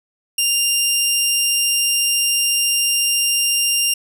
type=tone; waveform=15% pulse; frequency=2794 Hz; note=F7; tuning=in tune; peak=-8 dBFS; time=0.38-3.94 s; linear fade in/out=5 ms; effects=none